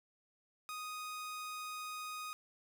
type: tone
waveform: sawtooth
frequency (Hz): 1245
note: D#6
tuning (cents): +1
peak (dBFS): -38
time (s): 0.69-2.33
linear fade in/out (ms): 0
effects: none